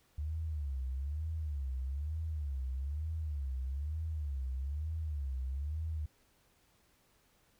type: tone with vibrato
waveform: sine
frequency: 72 Hz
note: D2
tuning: 34 cents flat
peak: -34 dBFS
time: 0.18-6.06 s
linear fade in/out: 5 ms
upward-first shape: sine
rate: 1.1 Hz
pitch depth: 190 cents each way
effects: pink hiss -70 dBFS RMS until 7.59 s